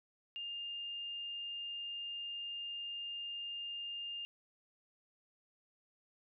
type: tone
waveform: sine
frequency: 2811 Hz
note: F7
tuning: 11 cents sharp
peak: -40 dBFS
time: 0.36-4.25 s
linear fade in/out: 0 ms
effects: none